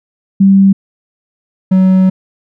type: tone pair in turn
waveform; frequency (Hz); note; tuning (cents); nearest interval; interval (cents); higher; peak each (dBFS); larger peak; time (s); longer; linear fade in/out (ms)
sine / triangle; 194.8 / 187.61; G3 / F#3; -11 / +24; minor second; 65; first; -3; neither; 0.4-0.73 / 1.71-2.1; second; 10
effects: none